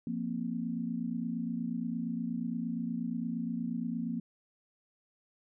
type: chord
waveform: sine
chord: F suspended fourth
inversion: none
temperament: equal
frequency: 174.61 / 233.1 / 261.6 Hz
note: F3 / Bb3 / C4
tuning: 0 / 0 / 0 cents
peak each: -38 / -34 / -39 dBFS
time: 0.07-4.2 s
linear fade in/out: 2 ms
effects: none